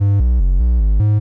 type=tone with pitch steps; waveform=triangle; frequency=100.4 / 60.7 / 45.46 / 59.7 / 51.5 / 105.3 Hz; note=G2 / B1 / F#1 / A#1 / G#1 / G#2; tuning=+42 / -29 / -30 / +42 / -14 / +24 cents; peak=-8 dBFS; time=0-1.2 s; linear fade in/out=20 ms; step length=200 ms; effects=none